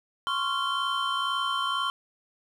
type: tone cluster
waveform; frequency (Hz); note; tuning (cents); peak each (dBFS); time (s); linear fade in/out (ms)
triangle; 1043 / 1105 / 1382 / 3093; C6 / C#6 / F6 / G7; -6 / -6 / -19 / -24; -31 / -28 / -30 / -30; 0.27-1.9; 0
effects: none